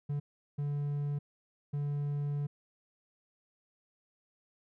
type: tone bursts at uneven times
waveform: triangle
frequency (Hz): 144.5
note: D3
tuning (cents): -28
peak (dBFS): -29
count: 3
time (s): 0.09-0.2 / 0.58-1.19 / 1.73-2.47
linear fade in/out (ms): 10
effects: none